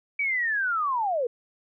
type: linear sweep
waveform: sine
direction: down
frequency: 2305 to 452.9 Hz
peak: -23 dBFS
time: 0.19-1.27 s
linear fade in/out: 5 ms
effects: none